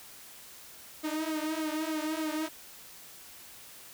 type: tone with flanger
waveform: sawtooth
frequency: 312.4 Hz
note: D#4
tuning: 7 cents sharp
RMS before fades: -33 dBFS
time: 1.03-2.49 s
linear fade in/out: 20 ms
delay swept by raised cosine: 1.1 to 5.2 ms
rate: 3.3 Hz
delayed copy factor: -0.85
effects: white hiss -50 dBFS RMS until 3.93 s